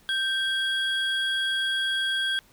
triangle tone pair together, 1568 / 3306 Hz, G6 / G#7, 0 / -9 cents, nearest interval octave + minor second, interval 1291 cents, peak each -25 dBFS, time 0.09-2.39 s, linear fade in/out 0 ms, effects pink hiss -58 dBFS RMS until 2.52 s

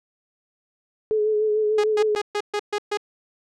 sine tone with vibrato, 427.7 Hz, A4, 49 cents flat, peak -18 dBFS, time 1.11-2.15 s, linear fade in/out 0 ms, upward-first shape sine, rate 6.7 Hz, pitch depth 30 cents each way
sawtooth tone bursts, 414.3 Hz, G#4, 4 cents flat, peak -18 dBFS, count 7, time 1.78-2.973 s, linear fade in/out 5 ms, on 59 ms, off 130 ms
effects low-pass 6000 Hz 12 dB/octave

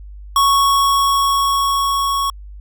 square tone with level ramp, 1108.7 Hz, C#6, in tune, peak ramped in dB -11 to -17 dBFS, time 0.36-2.3 s, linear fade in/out 2 ms, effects added 50 Hz sine -32 dBFS peak until 2.6 s

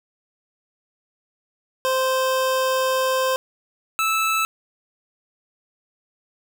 25% pulse tone pair in turn, 521 / 1312.8 Hz, C5 / E6, -7 / -8 cents, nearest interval octave + major third, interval 1599 cents, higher second, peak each -15 dBFS, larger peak neither, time 1.85-3.36 / 3.99-4.45 s, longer first, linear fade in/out 0 ms, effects none

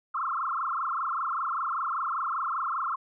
sine tone with frequency modulation, 1216 Hz, D#6, 40 cents flat, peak -27 dBFS, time 0.14-2.96 s, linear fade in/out 10 ms, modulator 25.1 Hz, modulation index 6.8, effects none

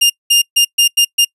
sawtooth tone bursts at uneven times, 2810 Hz, F7, 10 cents sharp, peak -4 dBFS, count 6, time 0.01-0.1 / 0.3-0.42 / 0.56-0.65 / 0.78-0.88 / 0.97-1.05 / 1.18-1.25 s, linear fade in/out 10 ms, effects noise-tail reverb RT60 0.1 s tail -26 dB re dry + resampled to 32000 Hz

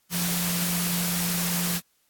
sine tone in noise, 174.61 Hz, F3, in tune, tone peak -27 dBFS, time 0.1-1.81 s, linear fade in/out 50 ms, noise white, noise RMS -28 dBFS, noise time 0.1-1.81 s, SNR -2 dB, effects white hiss -68 dBFS RMS until 2.09 s + AAC 64 kbps

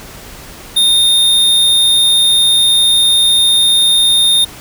square tone, 3657 Hz, A#7, 34 cents flat, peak -8 dBFS, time 0.76-4.45 s, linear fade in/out 10 ms, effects pink hiss -33 dBFS RMS until 4.6 s

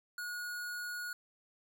square tone, 1449 Hz, F#6, 37 cents flat, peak -39 dBFS, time 0.18-1.13 s, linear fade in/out 2 ms, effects none

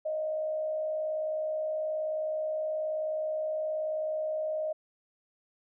sine tone with frequency modulation, 622.3 Hz, D#5, in tune, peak -29 dBFS, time 0.05-4.73 s, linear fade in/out 10 ms, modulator 58.9 Hz, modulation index 0.34, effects none

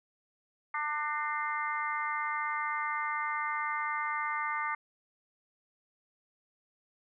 harmonic tone with a mistuned harmonic, 298.7 Hz, D4, 29 cents sharp, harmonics 3 / 4 / 5 / 6 / 7, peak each -37 / -34 / -41 / -40 / -37 dBFS, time 0.74-4.75 s, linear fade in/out 5 ms, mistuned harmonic 6, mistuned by +27 cents, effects none

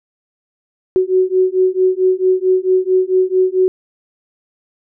sine beating tone pair, 370 / 374.5 Hz, F#4 / F#4, 0 / +21 cents, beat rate 4.5 Hz, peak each -14 dBFS, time 0.96-3.68 s, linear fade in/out 0 ms, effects none

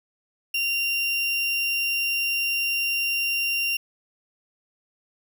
35% pulse tone, 2770 Hz, F7, 15 cents flat, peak -21 dBFS, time 0.54-3.77 s, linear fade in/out 5 ms, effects none

